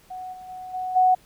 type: tone with level steps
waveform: sine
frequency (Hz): 740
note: F#5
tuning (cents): 0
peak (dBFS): -32 / -38 / -34 / -26 / -14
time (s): 0.1-1.15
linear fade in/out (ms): 10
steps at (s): 0.32 / 0.48 / 0.73 / 0.95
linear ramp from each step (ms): 20
effects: pink hiss -56 dBFS RMS until 1.25 s